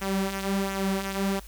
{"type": "tone with flanger", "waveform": "sawtooth", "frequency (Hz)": 194.7, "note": "G3", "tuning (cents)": -12, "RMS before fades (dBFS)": -28, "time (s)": [0.01, 1.4], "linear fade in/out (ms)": 10, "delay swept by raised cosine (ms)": [0.21, 5.41], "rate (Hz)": 1.4, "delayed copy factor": -0.55, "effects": ["added 50 Hz sine -43 dBFS peak until 1.47 s", "white hiss -51 dBFS RMS until 1.47 s"]}